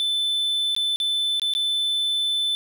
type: tone with dropouts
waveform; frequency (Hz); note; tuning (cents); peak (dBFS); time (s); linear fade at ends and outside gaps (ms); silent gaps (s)
triangle; 3520; A7; 0; -19; 0-2.55; 0; 0.75-0.764 / 0.96-1.001 / 1.397-1.418 / 1.537-1.55
effects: none